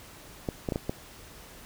clicks, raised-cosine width 2 ms, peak -15 dBFS, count 5, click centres 0.488 / 0.688 / 0.722 / 0.759 / 0.895 s, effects pink hiss -49 dBFS RMS until 1.65 s

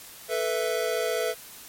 square chord, A suspended second, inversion none, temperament just, 440 / 495 / 660 Hz, A4 / B4 / E5, 0 / +4 / +2 cents, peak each -30 dBFS, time 0.28-1.35 s, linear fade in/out 50 ms, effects white hiss -45 dBFS RMS until 1.68 s + MP3 64 kbps

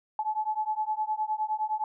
sine beating tone pair, 856 / 865.7 Hz, A5 / A5, -48 / -28 cents, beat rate 9.7 Hz, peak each -30 dBFS, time 0.19-1.84 s, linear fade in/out 2 ms, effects none

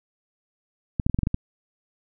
clicks, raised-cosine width 5 ms, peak -10 dBFS, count 8, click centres 0.998 / 1.065 / 1.097 / 1.145 / 1.189 / 1.233 / 1.271 / 1.344 s, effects none

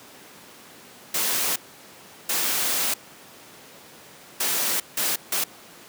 white noise bursts at uneven times, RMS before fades -24 dBFS, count 5, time 1.14-1.56 / 2.29-2.94 / 4.4-4.8 / 4.97-5.16 / 5.32-5.44 s, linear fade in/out 5 ms, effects pink hiss -46 dBFS RMS until 5.88 s + high-pass 200 Hz 12 dB/octave

